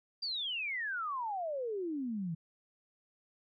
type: exponential sweep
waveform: sine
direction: down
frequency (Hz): 4800 to 156.5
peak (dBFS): -34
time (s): 0.22-2.35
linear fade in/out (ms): 10
effects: none